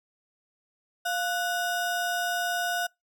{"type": "ring-modulated tone", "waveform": "square", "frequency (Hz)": 1090, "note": "C#6", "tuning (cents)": -29, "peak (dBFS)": -24, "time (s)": [1.05, 2.87], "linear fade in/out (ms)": 10, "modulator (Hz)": 389, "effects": ["noise-tail reverb RT60 0.2 s tail -26 dB re dry"]}